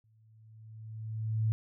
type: tone with exponential growth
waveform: sine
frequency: 110 Hz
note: A2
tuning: in tune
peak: -24 dBFS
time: 0.04-1.52 s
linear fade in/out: 0 ms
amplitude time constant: 320 ms
effects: none